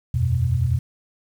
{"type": "chord", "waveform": "sine", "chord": "E suspended second", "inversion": "none", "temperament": "equal", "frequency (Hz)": [82.41, 92.5, 123.47], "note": ["E2", "F#2", "B2"], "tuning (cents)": [0, 0, 0], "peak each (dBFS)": [-23, -24, -20], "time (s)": [0.14, 0.79], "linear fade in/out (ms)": 5, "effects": ["8-bit"]}